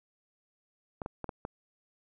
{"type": "clicks", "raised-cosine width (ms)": 1, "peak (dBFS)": -22, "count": 5, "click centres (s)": [1.018, 1.061, 1.243, 1.292, 1.451], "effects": []}